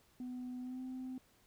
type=tone with pitch glide; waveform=sine; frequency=250 to 257.3 Hz; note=B3 to C4; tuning=+21 to -29 cents; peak=-39 dBFS; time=0.2-1.18 s; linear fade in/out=2 ms; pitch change=+50 cents; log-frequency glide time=0.6-0.81 s; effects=tanh soft clip ceiling -39 dBFS + pink hiss -69 dBFS RMS until 1.46 s